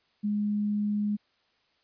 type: tone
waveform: sine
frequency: 207.7 Hz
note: G#3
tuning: in tune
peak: -25 dBFS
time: 0.23-1.17 s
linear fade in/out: 20 ms
effects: white hiss -69 dBFS RMS until 1.83 s + resampled to 11025 Hz